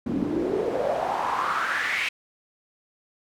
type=noise with band-pass filter sweep; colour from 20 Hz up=pink; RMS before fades=-26 dBFS; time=0.06-2.09 s; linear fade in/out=5 ms; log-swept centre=230 to 2400 Hz; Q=4.5; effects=none